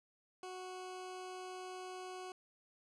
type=tone; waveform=20% pulse; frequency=369.1 Hz; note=F#4; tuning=4 cents flat; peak=-40 dBFS; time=0.43-2.32 s; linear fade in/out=2 ms; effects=resampled to 22050 Hz + 13-bit